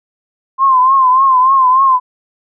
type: tone with vibrato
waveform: sine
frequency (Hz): 1046.5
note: C6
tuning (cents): 0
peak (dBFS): -6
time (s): 0.58-2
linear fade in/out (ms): 50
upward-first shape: triangle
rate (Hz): 3.4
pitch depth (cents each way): 85
effects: none